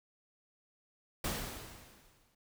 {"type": "noise with exponential decay", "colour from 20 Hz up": "pink", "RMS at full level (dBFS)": -34, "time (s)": [1.24, 2.35], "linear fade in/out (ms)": 5, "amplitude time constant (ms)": 240, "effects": []}